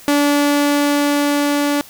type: tone with level ramp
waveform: sawtooth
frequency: 288.8 Hz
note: D4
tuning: 29 cents flat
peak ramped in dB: -8 to -11 dBFS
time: 0.08-1.81 s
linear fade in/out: 0 ms
effects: white hiss -41 dBFS RMS until 1.89 s